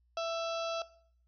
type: harmonic tone with a mistuned harmonic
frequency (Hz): 664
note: E5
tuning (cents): +12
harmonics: 1 / 2 / 4 / 5 / 6 / 7 / 8 / 9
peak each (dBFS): -33 / -39 / -45 / -47 / -49 / -50 / -51 / -52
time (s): 0.17-0.82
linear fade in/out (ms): 2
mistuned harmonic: 7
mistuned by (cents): +15
effects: noise-tail reverb RT60 0.6 s tail -19 dB re dry + added 60 Hz sine -67 dBFS peak until 1.27 s